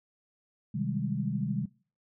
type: chord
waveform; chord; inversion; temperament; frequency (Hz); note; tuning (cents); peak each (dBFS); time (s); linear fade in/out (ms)
sine; Ab major seventh; first; just; 129.78 / 155.74 / 194.67 / 207.7; C3 / Eb3 / G3 / Ab3; -14 / +2 / -12 / 0; -34; 0.74-1.66; 10
effects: noise-tail reverb RT60 0.4 s tail -22 dB re dry